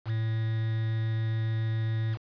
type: tone with quantisation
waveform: triangle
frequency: 111.6 Hz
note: A2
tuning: 25 cents sharp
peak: -24 dBFS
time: 0.05-2.18 s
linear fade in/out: 50 ms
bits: 7
effects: resampled to 11025 Hz